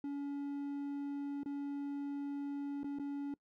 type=tone with dropouts; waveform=triangle; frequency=283.3 Hz; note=C#4; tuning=38 cents sharp; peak=-35 dBFS; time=0.04-3.34 s; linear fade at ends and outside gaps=2 ms; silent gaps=1.433-1.459 / 2.833-2.843 / 2.987-2.996 s; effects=noise-tail reverb RT60 0.1 s tail -23 dB re dry